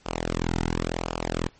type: tone with flanger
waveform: sawtooth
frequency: 42.07 Hz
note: E1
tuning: 36 cents sharp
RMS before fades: -28 dBFS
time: 0.05-1.49 s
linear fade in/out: 20 ms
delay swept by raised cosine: 0.5 to 1.8 ms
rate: 0.94 Hz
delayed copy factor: -0.85
effects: pink hiss -58 dBFS RMS until 1.59 s + MP3 32 kbps